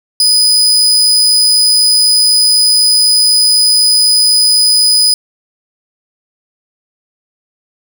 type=tone; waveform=35% pulse; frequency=4978 Hz; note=D#8; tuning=in tune; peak=-5 dBFS; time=0.2-5.14 s; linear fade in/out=2 ms; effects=7-bit